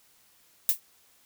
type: noise with exponential decay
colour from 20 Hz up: violet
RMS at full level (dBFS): -17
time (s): 0.69-0.8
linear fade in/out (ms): 1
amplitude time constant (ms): 22
effects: white hiss -62 dBFS RMS until 1.25 s